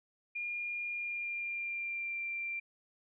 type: tone with pitch glide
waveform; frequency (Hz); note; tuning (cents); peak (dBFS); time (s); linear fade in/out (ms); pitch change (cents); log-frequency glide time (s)
sine; 2416 to 2365; D7 to D7; +48 to +12; -35; 0.35-2.6; 10; -36; 0.91-2.21
effects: none